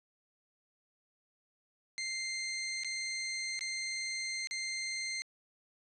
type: tone with dropouts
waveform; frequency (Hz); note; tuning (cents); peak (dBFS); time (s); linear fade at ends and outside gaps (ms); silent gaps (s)
20% pulse; 2093; C7; 0; -30; 1.98-5.22; 0; 2.835-2.846 / 3.592-3.609 / 4.472-4.51
effects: resampled to 22050 Hz